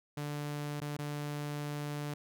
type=tone with dropouts; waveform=sawtooth; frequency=146.83 Hz; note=D3; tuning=in tune; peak=-32 dBFS; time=0.17-2.14 s; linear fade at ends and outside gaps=5 ms; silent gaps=0.803-0.815 / 0.969-0.988 s; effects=none